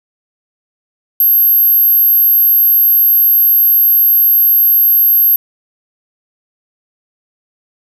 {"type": "tone", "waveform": "sine", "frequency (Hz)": 12544, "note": "G9", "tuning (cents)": 0, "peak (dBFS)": -6, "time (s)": [1.2, 5.36], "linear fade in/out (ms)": 2, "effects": []}